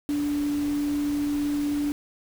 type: tone in noise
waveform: sine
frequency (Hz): 291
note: D4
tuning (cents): -16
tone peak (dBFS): -23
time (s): 0.09-1.92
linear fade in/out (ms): 0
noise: pink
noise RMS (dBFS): -40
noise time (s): 0.09-1.92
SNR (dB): +14
effects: none